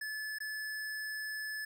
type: tone with dropouts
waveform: square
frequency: 1728 Hz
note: A6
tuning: 32 cents flat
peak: -38 dBFS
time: 0.01-1.65 s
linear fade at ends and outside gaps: 5 ms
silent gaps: 0.386-0.403 s
effects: none